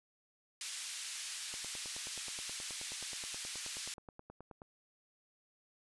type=band-pass noise; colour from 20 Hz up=white; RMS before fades=-43 dBFS; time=0.61-3.94 s; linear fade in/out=2 ms; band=2100 to 9000 Hz; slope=12 dB/octave
type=click train; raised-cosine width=1 ms; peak=-36 dBFS; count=30; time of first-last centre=1.54-4.619 s; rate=9.42 Hz
effects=resampled to 24000 Hz